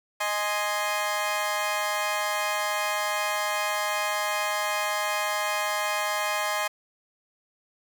20% pulse chord, Ab major, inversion second, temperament equal, 622.3 / 830.6 / 1046.5 Hz, Eb5 / Ab5 / C6, 0 / 0 / 0 cents, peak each -25 dBFS, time 0.2-6.68 s, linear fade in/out 10 ms, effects none

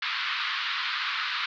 pink band-pass noise, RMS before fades -30 dBFS, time 0.02-1.46 s, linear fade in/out 5 ms, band 1100 to 4400 Hz, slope 48 dB/octave, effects none

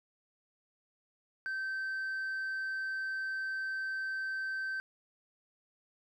sine tone, 1550 Hz, G6, 20 cents flat, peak -31 dBFS, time 1.46-4.8 s, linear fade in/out 0 ms, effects tanh soft clip ceiling -33 dBFS + 12-bit

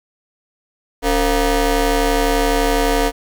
20% pulse ring-modulated tone, 245.9 Hz, B3, 7 cents flat, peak -6 dBFS, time 1.02-3.12 s, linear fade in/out 50 ms, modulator 210 Hz, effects none

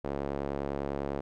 sawtooth tone with band-pass filter, 70 Hz, C#2, 18 cents sharp, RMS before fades -34 dBFS, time 0.04-1.21 s, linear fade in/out 10 ms, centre 500 Hz, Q 1.2, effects none

